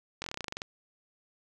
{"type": "slowing click train", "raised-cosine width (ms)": 0.2, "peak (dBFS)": -18, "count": 13, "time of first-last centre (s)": [0.22, 0.619], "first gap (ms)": 21, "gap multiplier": 1.08, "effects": []}